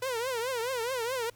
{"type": "tone with vibrato", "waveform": "sawtooth", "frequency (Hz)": 489.6, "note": "B4", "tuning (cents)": -15, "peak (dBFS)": -26, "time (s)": [0.02, 1.3], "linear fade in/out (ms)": 5, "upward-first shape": "triangle", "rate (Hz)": 4.7, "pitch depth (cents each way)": 180, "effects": ["added 109 Hz sine -58 dBFS peak until 1.35 s", "pink hiss -62 dBFS RMS until 1.35 s"]}